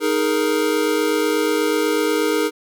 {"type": "chord", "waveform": "square", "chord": "D# suspended fourth", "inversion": "none", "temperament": "equal with one note detuned", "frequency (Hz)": [311.1, 418, 466.2], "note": ["D#4", "G#4", "A#4"], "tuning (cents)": [0, 11, 0], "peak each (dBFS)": -22, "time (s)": [0, 2.51], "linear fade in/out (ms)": 50, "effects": []}